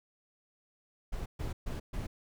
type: noise bursts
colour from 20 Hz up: brown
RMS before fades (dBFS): -36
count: 4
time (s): 1.12-2.07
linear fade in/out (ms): 10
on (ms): 140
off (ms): 130
effects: none